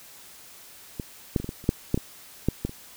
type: clicks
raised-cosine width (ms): 3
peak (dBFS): -17 / -9 / -19 / -20 / -18 / -29 / -6 / -8 / -15 / -8 / -13 / -25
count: 12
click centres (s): 0.998 / 1.362 / 1.4 / 1.444 / 1.491 / 1.641 / 1.691 / 1.944 / 1.976 / 2.486 / 2.65 / 2.694
effects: white hiss -48 dBFS RMS until 2.96 s